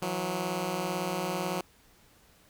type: beating tone pair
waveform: 10% pulse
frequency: 164.81 / 182.81 Hz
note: E3 / F#3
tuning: 0 / -21 cents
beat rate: 18 Hz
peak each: -27 / -23 dBFS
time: 0.02-1.61 s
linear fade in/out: 2 ms
effects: pink hiss -61 dBFS RMS until 2.49 s